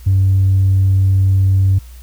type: tone with tanh clipping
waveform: triangle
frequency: 96 Hz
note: G2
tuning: 36 cents flat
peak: -9 dBFS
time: 0.06-1.79 s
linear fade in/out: 10 ms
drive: 5 dB
effects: added 60 Hz sine -33 dBFS peak until 2.02 s + white hiss -47 dBFS RMS until 2.02 s